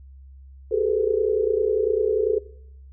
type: tone cluster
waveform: sine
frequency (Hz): 380.5 / 408.1 / 438.2 / 501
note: F#4 / G#4 / A4 / B4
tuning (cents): +48 / -30 / -7 / +25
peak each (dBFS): -27 / -26 / -21 / -27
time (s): 0.71-2.39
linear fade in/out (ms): 10
effects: noise-tail reverb RT60 0.7 s tail -20 dB re dry + added 67 Hz sine -42 dBFS peak until 2.92 s